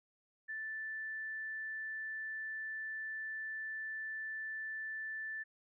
sine tone, 1760 Hz, A6, in tune, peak -39 dBFS, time 0.48-5.44 s, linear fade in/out 20 ms, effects none

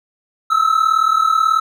triangle tone pair together, 1286 / 1324.4 Hz, E6 / E6, -43 / +8 cents, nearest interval minor second, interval 51 cents, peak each -13 dBFS, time 0.5-1.6 s, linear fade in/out 10 ms, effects none

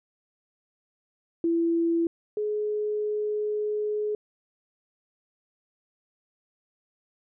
sine tone pair in turn, 334.8 / 421.8 Hz, E4 / G#4, +27 / +27 cents, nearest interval major third, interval 400 cents, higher second, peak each -21 / -25 dBFS, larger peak first, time 1.44-2.07 / 2.37-4.15 s, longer second, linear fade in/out 2 ms, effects none

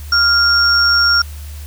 sine tone pair together, 1396.9 / 5525 Hz, F6 / F8, 0 / -20 cents, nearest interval 2 octaves, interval 2380 cents, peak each -12 dBFS, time 0.12-1.22 s, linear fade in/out 5 ms, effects added 74 Hz sine -27 dBFS peak until 1.66 s + white hiss -40 dBFS RMS until 1.66 s

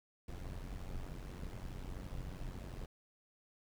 brown noise with amplitude modulation, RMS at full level -41 dBFS, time 0.28-2.86 s, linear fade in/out 5 ms, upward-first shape sine, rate 92 Hz, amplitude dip 75%, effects none

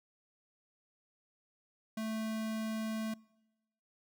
square tone, 220 Hz, A3, in tune, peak -36 dBFS, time 1.97-3.14 s, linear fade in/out 5 ms, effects noise-tail reverb RT60 1.0 s tail -25 dB re dry

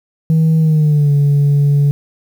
sine tone with pitch glide, 160 to 143.37 Hz, D#3 to D3, +49 to -41 cents, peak -6 dBFS, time 0.3-1.91 s, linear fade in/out 0 ms, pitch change -190 cents, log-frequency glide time 0.59-1.12 s, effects tanh soft clip ceiling -7 dBFS + 7-bit

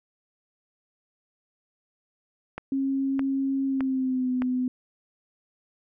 click train, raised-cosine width 0.5 ms, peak -18 dBFS, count 4, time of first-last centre 2.58-4.42 s, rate 1.63 Hz
sine tone with pitch glide, 270.8 to 252.7 Hz, C#4 to B3, -40 to +40 cents, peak -23 dBFS, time 2.72-4.68 s, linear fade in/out 2 ms, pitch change -120 cents, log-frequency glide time 3.65-4.31 s
effects none

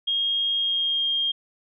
sine tone with pitch glide, 3250 to 3220 Hz, G#7 to G7, -38 to +46 cents, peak -21 dBFS, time 0.07-1.32 s, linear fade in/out 10 ms, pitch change -16 cents, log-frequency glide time 0.57-1.06 s, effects none

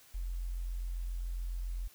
sine tone, 43.65 Hz, F1, in tune, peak -34 dBFS, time 0.14-1.88 s, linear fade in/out 10 ms, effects white hiss -60 dBFS RMS until 1.94 s

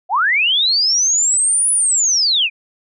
sine linear two-way sweep, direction up then down, 659.3 to 10000 to 2320 Hz, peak -12 dBFS, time 0.09-2.5 s, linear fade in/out 50 ms, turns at 1.71 s, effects none

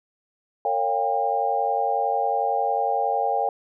sine tone cluster, 457.8 / 555 / 710 / 801 Hz, A#4 / C#5 / F5 / G5, -31 / +2 / +28 / +37 cents, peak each -29 / -28 / -26 / -23 dBFS, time 0.65-3.49 s, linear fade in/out 2 ms, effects none

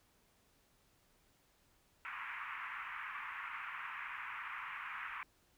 pink band-pass noise, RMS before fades -45 dBFS, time 2.05-5.23 s, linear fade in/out 0 ms, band 1000 to 2500 Hz, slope 48 dB/octave, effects pink hiss -72 dBFS RMS until 5.57 s

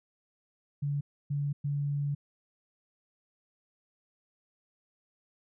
sine tone bursts at uneven times, 143.3 Hz, D3, 42 cents flat, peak -28 dBFS, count 3, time 0.82-1.01 / 1.3-1.53 / 1.64-2.15 s, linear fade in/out 10 ms, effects none

